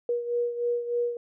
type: beating tone pair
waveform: sine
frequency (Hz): 478.2 / 481.5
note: A#4 / B4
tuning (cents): +44 / -44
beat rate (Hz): 3.3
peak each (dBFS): -26 / -32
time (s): 0.09-1.17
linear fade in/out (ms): 2
effects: none